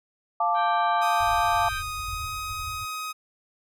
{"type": "chord", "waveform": "sine", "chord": "D minor", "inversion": "first", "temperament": "equal", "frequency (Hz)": [698.5, 880, 1174.7], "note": ["F5", "A5", "D6"], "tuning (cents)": [0, 0, 0], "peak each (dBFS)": -25, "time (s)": [0.4, 1.69], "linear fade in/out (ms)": 5}
{"type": "harmonic tone", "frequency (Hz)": 784, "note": "G5", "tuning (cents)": 0, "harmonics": [2, 3, 4, 5], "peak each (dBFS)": [-32, -40, -42, -41], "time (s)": [0.54, 1.83], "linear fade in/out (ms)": 50}
{"type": "tone with pitch glide", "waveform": "sawtooth", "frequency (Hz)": [1244.5, 1258.2], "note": ["D#6", "D#6"], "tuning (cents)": [0, 19], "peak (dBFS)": -27, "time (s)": [1.01, 3.13], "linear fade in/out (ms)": 20, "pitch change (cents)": 19, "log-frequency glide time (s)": [1.86, 2.29]}
{"type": "low-pass noise", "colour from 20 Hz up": "white", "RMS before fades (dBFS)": -39, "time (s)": [1.2, 2.86], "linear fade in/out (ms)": 10, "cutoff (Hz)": 110, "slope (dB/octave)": 96}
{"effects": []}